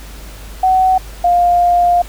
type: tone pair in turn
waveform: sine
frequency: 750 / 703.3 Hz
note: F#5 / F5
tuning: +23 / +12 cents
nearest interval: minor second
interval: 111 cents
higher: first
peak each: -8 dBFS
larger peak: neither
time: 0.63-0.98 / 1.24-2.02 s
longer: second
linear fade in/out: 5 ms
effects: added 50 Hz sine -30 dBFS peak until 2.08 s + pink hiss -37 dBFS RMS until 2.08 s